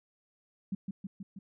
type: tone with echo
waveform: sine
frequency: 193.9 Hz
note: G3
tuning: 19 cents flat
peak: -30 dBFS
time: 0.72-0.75 s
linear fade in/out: 5 ms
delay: 160 ms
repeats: 4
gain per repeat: -3 dB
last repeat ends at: 1.39 s
effects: none